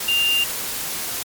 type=tone in noise; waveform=sine; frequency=2794 Hz; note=F7; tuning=in tune; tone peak=-16 dBFS; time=0.08-0.44 s; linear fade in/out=5 ms; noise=white; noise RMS=-27 dBFS; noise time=0-1.23 s; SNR=+8 dB; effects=MP3 96 kbps